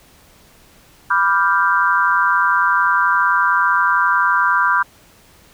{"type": "chord", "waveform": "sine", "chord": "G dominant seventh", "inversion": "first", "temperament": "equal", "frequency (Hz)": [987.8, 1174.7, 1396.9, 1568], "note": ["B5", "D6", "F6", "G6"], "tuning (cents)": [0, 0, 0, 0], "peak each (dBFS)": -18, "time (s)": [1.1, 4.83], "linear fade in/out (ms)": 10, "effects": ["pink hiss -49 dBFS RMS until 5.53 s"]}